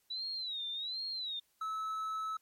sine tone with vibrato, 3905 Hz, B7, 20 cents flat, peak -36 dBFS, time 0.1-1.4 s, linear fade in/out 10 ms, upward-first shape sine, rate 1.3 Hz, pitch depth 150 cents each way
triangle tone, 1300 Hz, E6, 24 cents flat, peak -33 dBFS, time 1.61-2.37 s, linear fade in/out 5 ms
effects white hiss -74 dBFS RMS until 2.41 s + MP3 64 kbps

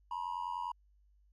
triangle tone with amplitude modulation, 963 Hz, B5, 44 cents flat, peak -29 dBFS, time 0.11-0.72 s, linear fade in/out 5 ms, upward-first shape sine, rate 90 Hz, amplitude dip 95%, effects tanh soft clip ceiling -28 dBFS + added 50 Hz sine -64 dBFS peak until 1.32 s

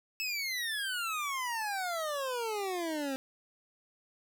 25% pulse exponential sweep, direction down, 2637 to 261.6 Hz, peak -29 dBFS, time 0.2-3.16 s, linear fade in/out 0 ms, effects none

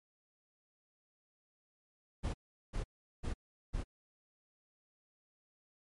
brown noise bursts, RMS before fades -36 dBFS, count 4, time 2.23-3.84 s, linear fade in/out 20 ms, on 110 ms, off 390 ms, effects MP3 48 kbps

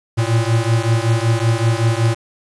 square beating tone pair, 112.1 / 117.4 Hz, A2 / A#2, +33 / +13 cents, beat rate 5.3 Hz, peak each -17 / -18 dBFS, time 0.17-2.15 s, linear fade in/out 20 ms, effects resampled to 24000 Hz + 8-bit

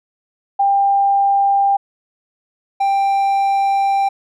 sine / triangle tone pair in turn, 795 / 788.6 Hz, G5 / G5, +24 / +10 cents, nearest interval unison, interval 14 cents, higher first, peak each -11 dBFS, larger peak neither, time 0.59-1.77 / 2.8-4.09 s, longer second, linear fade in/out 10 ms, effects none

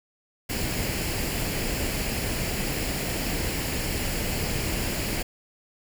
pink noise with comb filter, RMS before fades -28 dBFS, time 0.49-5.23 s, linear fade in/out 10 ms, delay 0.41 ms, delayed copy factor +0.5, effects none

